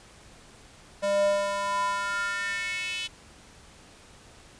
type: tone with high-pass filter sweep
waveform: square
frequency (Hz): 200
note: G3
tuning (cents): +35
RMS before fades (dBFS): -28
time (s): 1.02-3.08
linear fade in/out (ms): 20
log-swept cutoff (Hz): 490 to 3000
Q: 4.8
effects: pink hiss -52 dBFS RMS until 4.59 s + resampled to 22050 Hz